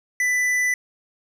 sine tone with tanh clipping, 1990 Hz, B6, 13 cents sharp, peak -20 dBFS, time 0.2-0.74 s, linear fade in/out 2 ms, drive 12 dB, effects none

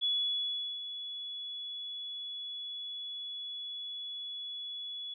sine tone with ADSR envelope, 3399 Hz, G#7, 39 cents sharp, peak -27 dBFS, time 0.01-5.14 s, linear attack 28 ms, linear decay 760 ms, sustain -11 dB, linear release 5 ms, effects none

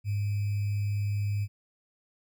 sine tone with sample-and-hold, 102.3 Hz, G#2, 26 cents flat, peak -26 dBFS, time 0.04-1.48 s, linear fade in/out 50 ms, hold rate 2450 Hz, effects none

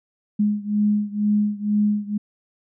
sine beating tone pair, 207.7 / 209.8 Hz, G#3 / G#3, 0 / +18 cents, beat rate 2.1 Hz, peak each -20 / -22 dBFS, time 0.39-2.18 s, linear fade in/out 10 ms, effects none

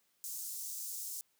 pink high-pass noise, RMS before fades -42 dBFS, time 0.24-1.21 s, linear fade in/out 0 ms, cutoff 6300 Hz, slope 24 dB/octave, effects white hiss -75 dBFS RMS until 1.39 s + high-pass 100 Hz 12 dB/octave

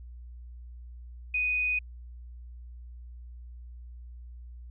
sine tone, 2489 Hz, D#7, in tune, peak -25 dBFS, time 1.34-1.79 s, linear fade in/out 5 ms, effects added 60 Hz sine -42 dBFS peak until 4.7 s

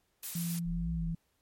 blue noise, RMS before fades -39 dBFS, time 0.23-0.59 s, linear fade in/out 2 ms
sine tone with pitch glide, 170 to 165.35 Hz, F3 to E3, -46 to +6 cents, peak -32 dBFS, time 0.35-1.15 s, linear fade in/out 5 ms, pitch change -48 cents, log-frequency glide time 0.78-0.98 s
sine exponential two-way sweep, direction up then down, 33.17 to 64.4 to 33.17 Hz, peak -35 dBFS, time 0.64-1.15 s, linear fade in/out 50 ms, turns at 0.94 s
effects pink hiss -75 dBFS RMS until 1.41 s + MP3 64 kbps

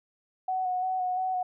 sine tone with vibrato, 740 Hz, F#5, in tune, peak -26 dBFS, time 0.48-1.43 s, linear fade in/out 5 ms, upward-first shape square, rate 2.9 Hz, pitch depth 19 cents each way, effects none

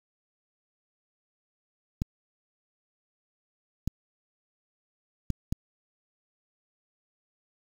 clicks, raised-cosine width 5 ms, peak -15 dBFS, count 4, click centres 2.019 / 3.876 / 5.303 / 5.525 s, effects 7-bit

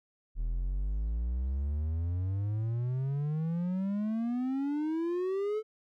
triangle exponential sweep, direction up, 39 to 440 Hz, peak -27 dBFS, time 0.35-5.63 s, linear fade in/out 50 ms, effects none

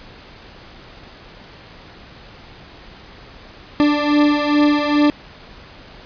40% pulse beating tone pair, 293.7 / 296.1 Hz, D4 / D4, 0 / +14 cents, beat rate 2.4 Hz, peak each -14 / -17 dBFS, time 3.8-5.1 s, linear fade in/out 0 ms, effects pink hiss -41 dBFS RMS until 6.05 s + resampled to 11025 Hz

